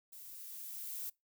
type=noise with level ramp; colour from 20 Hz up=violet; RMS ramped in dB=-52 to -41 dBFS; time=0.12-1.1 s; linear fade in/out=10 ms; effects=noise-tail reverb RT60 0.2 s tail -24 dB re dry